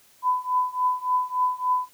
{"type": "tone with tremolo", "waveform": "sine", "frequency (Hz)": 1003, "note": "B5", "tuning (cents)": 26, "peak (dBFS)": -17, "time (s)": [0.22, 1.89], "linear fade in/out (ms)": 50, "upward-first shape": "triangle", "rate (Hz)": 3.5, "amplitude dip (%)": 95, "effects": ["white hiss -57 dBFS RMS until 1.93 s"]}